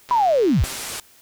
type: click train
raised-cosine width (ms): 0.2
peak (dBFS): -19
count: 86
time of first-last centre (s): 0.09-0.734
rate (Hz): 132
type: linear sweep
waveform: sine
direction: down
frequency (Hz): 1011 to 37.38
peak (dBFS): -14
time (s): 0.11-0.64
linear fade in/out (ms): 0
type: low-pass noise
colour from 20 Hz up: white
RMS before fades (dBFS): -31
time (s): 0.64-1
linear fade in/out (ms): 2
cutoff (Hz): 11000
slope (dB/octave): 24
effects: white hiss -52 dBFS RMS until 1.21 s